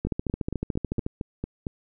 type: two click trains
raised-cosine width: 3 ms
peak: -14 / -16 dBFS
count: 15 / 8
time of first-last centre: 0.05-1.064 / 0.07-1.668 s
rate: 13.8 / 4.38 Hz
effects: none